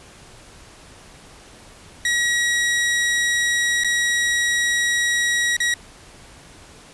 sawtooth tone with dropouts, 1910 Hz, A#6, 42 cents sharp, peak -14 dBFS, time 2.05-5.74 s, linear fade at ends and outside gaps 2 ms, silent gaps 3.837-3.845 / 5.567-5.602 s, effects pink hiss -45 dBFS RMS until 6.93 s + resampled to 24000 Hz

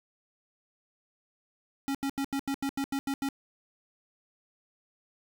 square tone bursts, 275.1 Hz, C#4, 13 cents flat, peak -29 dBFS, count 10, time 1.88-3.288 s, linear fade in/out 0 ms, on 67 ms, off 82 ms, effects none

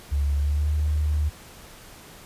sine tone with pitch glide, 71.1 to 75.33 Hz, C#2 to D2, +45 to +45 cents, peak -20 dBFS, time 0.11-1.3 s, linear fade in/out 20 ms, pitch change +100 cents, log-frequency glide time 0.34-0.71 s, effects pink hiss -46 dBFS RMS until 2.25 s + resampled to 32000 Hz

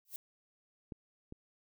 violet noise with exponential growth, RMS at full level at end -38 dBFS, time 0.05-0.16 s, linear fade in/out 1 ms, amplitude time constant 22 ms
clicks, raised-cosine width 3 ms, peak -30 / -33 dBFS, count 2, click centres 0.922 / 1.324 s
effects none

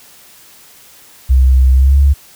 sine tone with pitch glide, 64.8 to 69.85 Hz, C2 to C#2, -16 to +14 cents, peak -5 dBFS, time 1.29-2.14 s, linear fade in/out 20 ms, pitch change +130 cents, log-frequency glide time 1.74-1.98 s, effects white hiss -42 dBFS RMS until 2.35 s

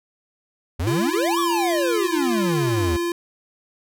square exponential two-way sweep, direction up then down, 75.6 to 1174.7 to 75.6 Hz, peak -22 dBFS, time 0.79-2.97 s, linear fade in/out 10 ms, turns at 1.39 s
square tone with pitch glide, 339.4 to 344.1 Hz, F4 to F4, -49 to -26 cents, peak -22 dBFS, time 0.87-3.12 s, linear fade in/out 2 ms, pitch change +23 cents, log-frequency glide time 1.32-1.75 s
effects none

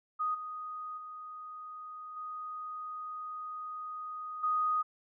sine tone with level steps, 1244.5 Hz, D#6, in tune, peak -29 / -38 / -42 / -38 / -27 dBFS, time 0.19-4.83 s, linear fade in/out 20 ms, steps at 0.34 / 0.97 / 2.16 / 4.43 s, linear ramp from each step 10 ms, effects none

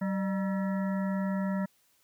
harmonic tone with a mistuned harmonic, 191.3 Hz, G3, 42 cents flat, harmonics 1 / 3 / 5 / 7 / 9 / 10, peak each -28 / -38 / -42 / -45 / -47 / -48 dBFS, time 0.01-1.66 s, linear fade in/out 10 ms, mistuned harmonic 3, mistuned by +77 cents, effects white hiss -68 dBFS RMS until 2.03 s

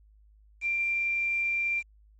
sine tone with quantisation, 2369 Hz, D7, 14 cents sharp, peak -25 dBFS, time 0.61-1.83 s, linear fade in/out 50 ms, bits 8, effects added 52 Hz sine -55 dBFS peak until 2.19 s + MP3 32 kbps

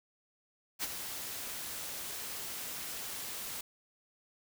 white noise with ADSR envelope, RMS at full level -33 dBFS, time 0.79-3.61 s, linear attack 43 ms, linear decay 30 ms, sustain -8 dB, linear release 4 ms, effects none

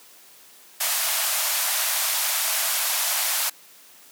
white band-pass noise, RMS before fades -24 dBFS, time 0.8-3.5 s, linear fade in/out 10 ms, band 590 to 16000 Hz, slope 96 dB/octave, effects white hiss -50 dBFS RMS until 4.11 s + high-pass 200 Hz 12 dB/octave

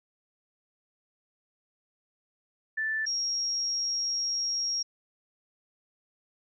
sine tone pair in turn, 1760 / 5594 Hz, A6 / F8, 0 / +2 cents, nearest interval octave + minor sixth, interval 2002 cents, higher second, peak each -27 dBFS, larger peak neither, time 2.77-3.06 / 3.06-4.83 s, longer second, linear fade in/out 10 ms, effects none

